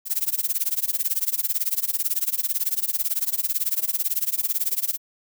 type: noise with tremolo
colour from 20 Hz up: violet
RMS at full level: -21 dBFS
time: 0.05-4.98 s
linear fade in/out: 50 ms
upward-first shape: sine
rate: 18 Hz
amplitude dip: 95%
effects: none